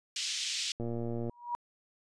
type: band-pass noise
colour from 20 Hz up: pink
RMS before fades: -35 dBFS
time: 0.16-0.72 s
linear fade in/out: 2 ms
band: 2800 to 6900 Hz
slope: 24 dB/octave
type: click train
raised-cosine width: 2 ms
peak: -24 dBFS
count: 59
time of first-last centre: 0.8-1.296 s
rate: 117 Hz
type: tone with exponential growth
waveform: sine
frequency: 959 Hz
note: A#5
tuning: 49 cents sharp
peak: -28 dBFS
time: 1.28-1.55 s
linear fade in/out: 0 ms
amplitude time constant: 57 ms
effects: resampled to 22050 Hz